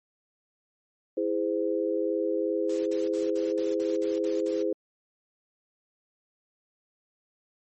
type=chord; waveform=sine; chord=E augmented; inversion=none; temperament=just; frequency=329.6 / 412 / 515 Hz; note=E4 / G#4 / B#4; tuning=0 / -14 / -28 cents; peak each=-29 dBFS; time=1.17-4.73 s; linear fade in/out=5 ms
type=noise bursts; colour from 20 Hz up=white; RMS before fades=-45 dBFS; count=9; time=2.69-4.628 s; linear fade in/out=5 ms; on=170 ms; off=51 ms
effects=MP3 32 kbps